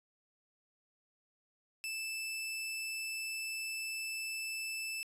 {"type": "tone", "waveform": "sawtooth", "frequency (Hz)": 2637, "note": "E7", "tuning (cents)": 0, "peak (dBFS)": -34, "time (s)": [1.84, 5.03], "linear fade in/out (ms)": 0, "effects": ["resampled to 32000 Hz"]}